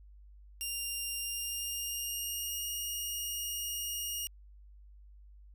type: tone with pitch glide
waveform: 10% pulse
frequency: 2794 to 2856 Hz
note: F7 to F7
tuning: 0 to +38 cents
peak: -27 dBFS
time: 0.61-4.27 s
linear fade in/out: 0 ms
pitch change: +38 cents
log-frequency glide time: 1.17-2.69 s
effects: added 50 Hz sine -52 dBFS peak until 5.54 s